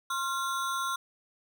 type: ring-modulated tone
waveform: square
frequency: 1222 Hz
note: D#6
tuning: 32 cents flat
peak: -27 dBFS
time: 0.1-0.96 s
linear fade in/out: 5 ms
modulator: 158 Hz
effects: none

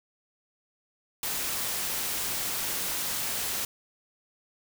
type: noise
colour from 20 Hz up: white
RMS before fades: -31 dBFS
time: 1.23-3.65 s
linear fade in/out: 2 ms
effects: none

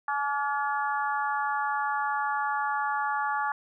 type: harmonic tone with a mistuned harmonic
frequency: 283.7 Hz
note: C#4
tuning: 40 cents sharp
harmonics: 3 / 4 / 5 / 6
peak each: -29 / -31 / -33 / -35 dBFS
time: 0.08-3.52 s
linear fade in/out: 2 ms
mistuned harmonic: 4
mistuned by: +25 cents
effects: none

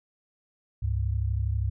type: tone pair together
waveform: sine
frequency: 69.32 / 101.7 Hz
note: C#2 / G#2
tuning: +1 / -36 cents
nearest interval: perfect fifth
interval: 663 cents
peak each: -27 dBFS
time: 0.82-1.7 s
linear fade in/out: 10 ms
effects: none

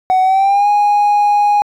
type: tone with pitch glide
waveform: triangle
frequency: 748 to 825.2 Hz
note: F#5 to G#5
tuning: +19 to -11 cents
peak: -6 dBFS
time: 0.1-1.62 s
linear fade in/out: 0 ms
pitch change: +170 cents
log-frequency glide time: 0.22-0.68 s
effects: tanh soft clip ceiling -3 dBFS

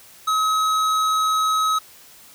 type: tone with hard clipping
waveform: sine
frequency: 1277 Hz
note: D#6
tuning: 45 cents sharp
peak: -19 dBFS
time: 0.27-1.79 s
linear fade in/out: 10 ms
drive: 13 dB
effects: white hiss -47 dBFS RMS until 2.34 s

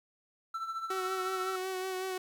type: tone with tremolo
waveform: triangle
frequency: 1334 Hz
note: E6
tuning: 20 cents sharp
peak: -30 dBFS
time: 0.54-1.56 s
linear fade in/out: 5 ms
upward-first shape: triangle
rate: 14 Hz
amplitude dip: 70%
type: tone with vibrato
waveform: sawtooth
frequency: 374.5 Hz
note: F#4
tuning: 21 cents sharp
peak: -30 dBFS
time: 0.9-2.18 s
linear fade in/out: 5 ms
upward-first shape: sine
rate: 5.4 Hz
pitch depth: 25 cents each way
effects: 11-bit

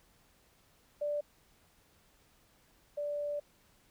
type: tone pair in turn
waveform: sine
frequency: 587.3 / 584.4 Hz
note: D5 / D5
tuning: 0 / -9 cents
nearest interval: unison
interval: 9 cents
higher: first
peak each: -31 / -33 dBFS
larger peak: first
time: 1.01-1.21 / 2.97-3.4 s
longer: second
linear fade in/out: 10 ms
effects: pink hiss -67 dBFS RMS until 3.9 s

